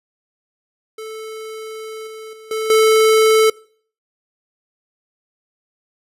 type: tone with level steps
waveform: square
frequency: 438.4 Hz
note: A4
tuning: 6 cents flat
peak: -29 / -32 / -38 / -20 / -10 dBFS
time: 0.98-3.5 s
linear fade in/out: 5 ms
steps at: 2.07 / 2.33 / 2.51 / 2.7 s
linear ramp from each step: 2 ms
effects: noise-tail reverb RT60 0.5 s tail -23 dB re dry + resampled to 32000 Hz